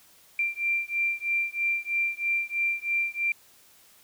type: beating tone pair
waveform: sine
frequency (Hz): 2364 / 2367.1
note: D7 / D7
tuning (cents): +11 / +13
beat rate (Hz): 3.1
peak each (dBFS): -28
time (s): 0.39-3.32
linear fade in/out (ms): 2
effects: white hiss -57 dBFS RMS until 4.03 s